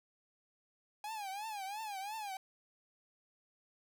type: tone with vibrato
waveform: 45% pulse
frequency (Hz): 823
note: G#5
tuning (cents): -16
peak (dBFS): -40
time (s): 1.04-2.37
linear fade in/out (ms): 2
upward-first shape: triangle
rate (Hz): 2.9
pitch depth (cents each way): 160
effects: none